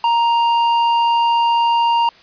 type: tone with hard clipping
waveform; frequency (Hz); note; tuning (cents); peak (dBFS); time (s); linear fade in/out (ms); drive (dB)
triangle; 934; A#5; +3; -14; 0.04-2.09; 2; 11
effects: white hiss -46 dBFS RMS until 2.22 s + resampled to 11025 Hz

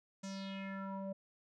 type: tone with low-pass filter sweep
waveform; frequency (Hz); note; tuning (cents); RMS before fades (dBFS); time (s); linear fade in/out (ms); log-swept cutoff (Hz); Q
square; 194.3; G3; -15; -43; 0.23-1.13; 10; 7000 to 590; 3.9
effects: none

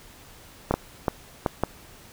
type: clicks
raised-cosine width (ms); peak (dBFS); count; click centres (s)
1; -7; 5; 0.71 / 0.74 / 1.082 / 1.462 / 1.636
effects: pink hiss -49 dBFS RMS until 2.12 s

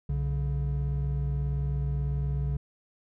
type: tone pair together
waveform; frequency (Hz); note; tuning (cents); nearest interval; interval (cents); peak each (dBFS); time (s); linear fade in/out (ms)
triangle; 63 / 141.43; B1 / C#3; +35 / +35; octave + major second; 1400; -27; 0.09-2.57; 5
effects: none

